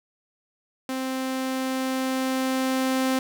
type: tone with level ramp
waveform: sawtooth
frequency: 261.6 Hz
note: C4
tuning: in tune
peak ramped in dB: -23 to -17 dBFS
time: 0.89-3.19 s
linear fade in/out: 2 ms
effects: none